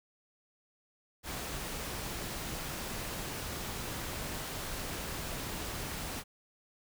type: noise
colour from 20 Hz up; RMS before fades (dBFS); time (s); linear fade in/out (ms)
pink; -39; 1.23-6.24; 50
effects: none